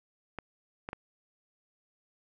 clicks, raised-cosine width 0.5 ms, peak -22 dBFS, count 3, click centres 0.387 / 0.889 / 0.931 s, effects none

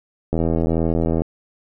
click train, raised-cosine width 2 ms, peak -7 dBFS, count 74, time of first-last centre 0.33-1.219 s, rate 82.1 Hz, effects none

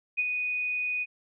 sine tone with ADSR envelope, 2482 Hz, D#7, 5 cents flat, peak -22 dBFS, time 0.17-1.06 s, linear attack 22 ms, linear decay 39 ms, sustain -5 dB, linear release 38 ms, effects none

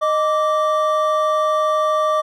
triangle tone pair together, 619 / 1168.5 Hz, D#5 / D6, -9 / -9 cents, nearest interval major seventh, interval 1100 cents, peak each -16 dBFS, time 0.01-2.22 s, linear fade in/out 20 ms, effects none

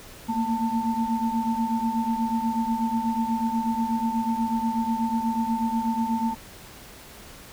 sine tone cluster, 225.5 / 233.7 / 892 Hz, A3 / A#3 / A5, +43 / +5 / +23 cents, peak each -27 dBFS, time 0.28-6.35 s, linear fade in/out 20 ms, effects pink hiss -45 dBFS RMS until 7.52 s

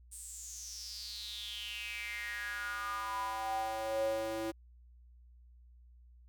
square tone with high-pass filter sweep, 110.6 Hz, A2, 9 cents sharp, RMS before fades -39 dBFS, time 0.11-4.52 s, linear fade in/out 20 ms, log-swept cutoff 8800 to 390 Hz, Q 7, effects added 60 Hz sine -56 dBFS peak until 6.28 s

